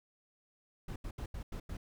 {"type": "noise bursts at uneven times", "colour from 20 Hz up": "brown", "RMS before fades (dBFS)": -41, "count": 6, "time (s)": [[0.88, 0.96], [1.04, 1.11], [1.18, 1.26], [1.34, 1.43], [1.52, 1.6], [1.69, 1.77]], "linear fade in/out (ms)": 5, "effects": []}